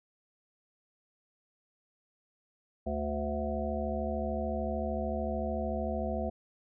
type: harmonic tone with a mistuned harmonic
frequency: 73.42 Hz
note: D2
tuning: in tune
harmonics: 1 / 3 / 5 / 7 / 9 / 10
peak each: -36 / -36 / -41 / -39 / -36 / -41 dBFS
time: 2.86-6.3 s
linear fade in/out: 10 ms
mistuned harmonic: 1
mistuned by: -22 cents
effects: none